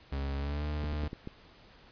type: tone with pitch glide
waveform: 40% pulse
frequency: 69.3 to 74.7 Hz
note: C#2 to D2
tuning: 0 to +30 cents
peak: -31 dBFS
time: 0.12-1.08 s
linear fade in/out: 5 ms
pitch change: +130 cents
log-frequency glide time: 0.36-0.64 s
type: clicks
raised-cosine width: 3 ms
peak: -26 dBFS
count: 5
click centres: 0.84 / 0.93 / 1.036 / 1.131 / 1.274 s
effects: pink hiss -57 dBFS RMS until 1.91 s + resampled to 11025 Hz